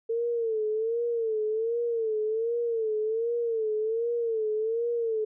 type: tone with vibrato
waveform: sine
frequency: 450.6 Hz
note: A4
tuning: 41 cents sharp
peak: -25 dBFS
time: 0.09-5.25 s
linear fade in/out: 10 ms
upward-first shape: sine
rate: 1.3 Hz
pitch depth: 89 cents each way
effects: none